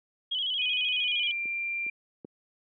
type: tone with vibrato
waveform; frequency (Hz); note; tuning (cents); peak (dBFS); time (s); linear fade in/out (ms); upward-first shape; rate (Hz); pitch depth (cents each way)
sine; 3136; G7; 0; -27; 0.31-1.32; 10; square; 13; 70
type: tone with pitch glide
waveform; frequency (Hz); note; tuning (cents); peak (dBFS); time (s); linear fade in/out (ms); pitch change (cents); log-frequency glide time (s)
sine; 2489 to 2375; D#7 to D7; 0 to +19; -29; 0.59-1.9; 5; -81; 0.95-1.31
type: clicks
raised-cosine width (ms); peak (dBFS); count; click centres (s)
3; -30 / -32 / -23; 3; 1.456 / 1.865 / 2.248
effects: high-pass 300 Hz 12 dB/octave